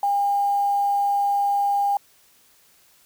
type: tone with quantisation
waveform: sine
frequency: 806 Hz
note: G5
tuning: 48 cents sharp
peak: -18 dBFS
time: 0.03-1.97 s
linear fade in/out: 2 ms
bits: 7
effects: white hiss -57 dBFS RMS until 3.05 s